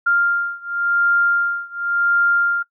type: beating tone pair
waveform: sine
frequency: 1396.9 / 1397.82 Hz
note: F6 / F6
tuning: 0 / +1 cents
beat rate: 0.92 Hz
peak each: -18 / -19 dBFS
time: 0.06-2.63 s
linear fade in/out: 10 ms
effects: noise-tail reverb RT60 0.1 s tail -21 dB re dry